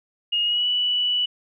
sine tone with pitch glide, 2860 to 2957 Hz, F7 to F#7, +41 to -2 cents, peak -19 dBFS, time 0.32-1.26 s, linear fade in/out 10 ms, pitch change +57 cents, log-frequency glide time 0.43-0.67 s, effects none

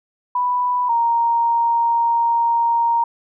sine tone pair in turn, 987.8 / 932.4 Hz, B5 / A#5, 0 / 0 cents, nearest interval minor second, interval 100 cents, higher first, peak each -16 / -14 dBFS, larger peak second, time 0.35-0.89 / 0.89-3.04 s, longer second, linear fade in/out 5 ms, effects none

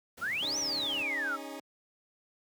pink noise, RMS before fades -48 dBFS, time 0.17-1.03 s, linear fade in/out 10 ms
sine exponential two-way sweep, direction up then down, 1286 to 6130 to 1286 Hz, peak -30 dBFS, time 0.21-1.37 s, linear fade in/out 20 ms, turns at 0.58 s
20% pulse chord, C# suspended second, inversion none, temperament equal with one note detuned, 277.2 / 311.1 / 408.6 Hz, C#4 / D#4 / G#4, 0 / 0 / -28 cents, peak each -38 / -39 / -43 dBFS, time 0.42-1.6 s, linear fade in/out 5 ms
effects high-pass 100 Hz 12 dB/octave

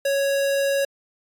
square tone, 554.4 Hz, C#5, in tune, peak -20 dBFS, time 0.05-0.85 s, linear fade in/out 5 ms, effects AAC 64 kbps

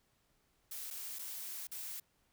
blue noise with dropouts, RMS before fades -44 dBFS, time 0.71-2 s, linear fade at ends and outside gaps 5 ms, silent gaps 0.904-0.908 / 1.188-1.191 / 1.671-1.715 s, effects pink hiss -75 dBFS RMS until 2.32 s

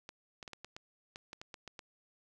clicks, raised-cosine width 0.2 ms, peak -28 dBFS, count 12, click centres 0.091 / 0.428 / 0.478 / 0.533 / 0.646 / 0.765 / 1.159 / 1.331 / 1.415 / 1.542 / 1.677 / 1.792 s, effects none

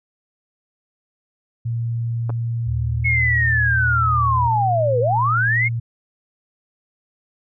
sine tone, 116.54 Hz, A#2, in tune, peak -20 dBFS, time 1.65-5.8 s, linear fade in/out 10 ms
clicks, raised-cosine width 1 ms, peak -17 dBFS, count 2, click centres 2.295 / 2.302 s
sine tone with pitch glide, 77.78 to 79.87 Hz, D#2 to D#2, 0 to +46 cents, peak -23 dBFS, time 2.66-4.49 s, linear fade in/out 20 ms, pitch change +46 cents, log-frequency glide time 3.24-3.32 s
sine linear two-way sweep, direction down then up, 2200 to 466.2 to 2200 Hz, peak -16 dBFS, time 3.04-5.69 s, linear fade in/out 20 ms, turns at 5 s
effects none

